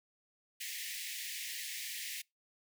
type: high-pass noise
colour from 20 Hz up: pink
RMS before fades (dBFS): -42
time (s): 0.6-2.22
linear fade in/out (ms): 10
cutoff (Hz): 1800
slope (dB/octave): 96
effects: noise-tail reverb RT60 0.2 s tail -25 dB re dry